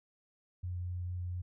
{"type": "tone with vibrato", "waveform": "sine", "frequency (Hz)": 89.3, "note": "F2", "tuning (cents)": 39, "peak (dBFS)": -35, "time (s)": [0.63, 1.42], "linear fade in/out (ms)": 10, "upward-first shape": "triangle", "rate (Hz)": 4.4, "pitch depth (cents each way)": 10, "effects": []}